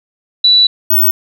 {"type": "tone pair in turn", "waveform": "sine", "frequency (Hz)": [3951, 15804], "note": ["B7", "B9"], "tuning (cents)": [0, 0], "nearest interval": "2 octaves", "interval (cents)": 2400, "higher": "second", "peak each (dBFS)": [-5, -7], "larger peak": "first", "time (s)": [[0.44, 0.67], [0.9, 1.11]], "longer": "first", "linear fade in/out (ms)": 5, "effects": []}